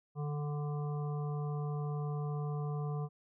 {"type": "harmonic tone with a mistuned harmonic", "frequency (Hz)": 146.83, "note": "D3", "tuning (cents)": 0, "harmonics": [1, 3, 5, 7, 8], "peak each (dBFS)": [-34, -44, -48, -51, -52], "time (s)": [0.15, 3.09], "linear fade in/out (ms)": 50, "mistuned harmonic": 1, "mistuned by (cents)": 15, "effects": []}